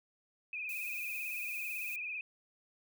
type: tone with vibrato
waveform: sine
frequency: 2489 Hz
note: D#7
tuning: in tune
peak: -37 dBFS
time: 0.53-2.21 s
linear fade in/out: 2 ms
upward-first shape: triangle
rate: 18 Hz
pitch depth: 83 cents each way
type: noise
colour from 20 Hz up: violet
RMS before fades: -46 dBFS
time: 0.69-1.96 s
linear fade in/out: 2 ms
effects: none